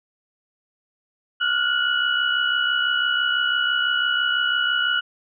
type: tone cluster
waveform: sine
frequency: 1405 / 1471 / 2936 Hz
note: F6 / F#6 / F#7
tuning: +10 / -11 / -14 cents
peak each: -23 dBFS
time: 1.4-5.01 s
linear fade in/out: 20 ms
effects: none